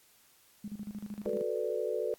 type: tone with tremolo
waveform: sine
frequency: 207.7 Hz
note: G#3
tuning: in tune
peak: -36 dBFS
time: 0.64-1.42 s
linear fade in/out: 5 ms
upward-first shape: square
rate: 13 Hz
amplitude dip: 80%
type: chord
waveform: sine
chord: B minor seventh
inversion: second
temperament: equal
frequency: 370 / 440 / 493.9 / 587.3 Hz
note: F#4 / A4 / B4 / D5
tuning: 0 / 0 / 0 / 0 cents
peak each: -38 / -34 / -35 / -37 dBFS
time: 1.26-2.14 s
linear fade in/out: 0 ms
effects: white hiss -63 dBFS RMS until 2.18 s + AAC 64 kbps